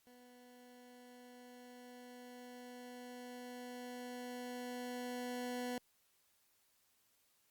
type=tone with level ramp; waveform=20% pulse; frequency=246.9 Hz; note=B3; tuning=in tune; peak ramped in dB=-55 to -34 dBFS; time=0.07-5.78 s; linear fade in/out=0 ms; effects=white hiss -75 dBFS RMS until 7.5 s + Opus 48 kbps